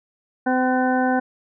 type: harmonic tone with a mistuned harmonic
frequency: 255.9 Hz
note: C4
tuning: 38 cents flat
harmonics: 1 / 2 / 3 / 4 / 6 / 7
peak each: -20 / -25 / -22 / -32 / -26 / -35 dBFS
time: 0.46-1.2 s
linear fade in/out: 10 ms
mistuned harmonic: 6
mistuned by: -32 cents
effects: none